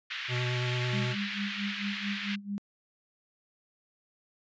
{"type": "band-pass noise", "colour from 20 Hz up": "pink", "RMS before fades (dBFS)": -37, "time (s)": [0.1, 2.36], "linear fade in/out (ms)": 10, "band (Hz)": [1700, 3600], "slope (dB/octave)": 24}
{"type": "tone with vibrato", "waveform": "square", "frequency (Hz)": 123.9, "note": "B2", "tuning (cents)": 6, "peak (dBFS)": -30, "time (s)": [0.28, 1.16], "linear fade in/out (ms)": 50, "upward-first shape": "sine", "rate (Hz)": 9, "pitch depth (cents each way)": 14}
{"type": "tone with tremolo", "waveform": "sine", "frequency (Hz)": 201.7, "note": "G3", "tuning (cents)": 50, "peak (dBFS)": -30, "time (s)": [0.93, 2.58], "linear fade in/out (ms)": 0, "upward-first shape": "sine", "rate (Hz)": 4.5, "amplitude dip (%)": 85}
{"effects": ["resampled to 16000 Hz"]}